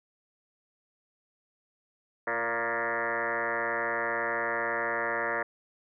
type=tone with frequency modulation; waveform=sine; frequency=1172 Hz; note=D6; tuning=4 cents flat; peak=-27 dBFS; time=2.27-5.43 s; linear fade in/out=5 ms; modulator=118 Hz; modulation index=6.5; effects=none